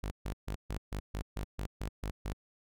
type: tone bursts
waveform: sawtooth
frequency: 50.6 Hz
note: G#1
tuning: 44 cents flat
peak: -31 dBFS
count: 11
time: 0.03-2.332 s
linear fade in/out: 5 ms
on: 82 ms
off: 140 ms
effects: none